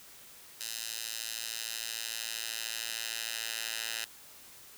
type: tone with high-pass filter sweep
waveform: 10% pulse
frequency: 113.1 Hz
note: A2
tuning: 48 cents sharp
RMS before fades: -38 dBFS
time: 0.6-4.05 s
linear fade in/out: 10 ms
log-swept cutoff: 4200 to 2500 Hz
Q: 0.88
effects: white hiss -53 dBFS RMS until 4.77 s